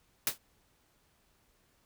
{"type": "noise with exponential decay", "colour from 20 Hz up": "white", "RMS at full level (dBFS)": -25, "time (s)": [0.27, 0.38], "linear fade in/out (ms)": 1, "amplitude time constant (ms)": 23, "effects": ["pink hiss -70 dBFS RMS until 1.85 s"]}